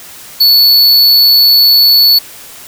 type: tone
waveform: square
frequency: 4435 Hz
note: C#8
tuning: in tune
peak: -4 dBFS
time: 0.4-2.19 s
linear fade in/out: 10 ms
effects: white hiss -32 dBFS RMS until 2.67 s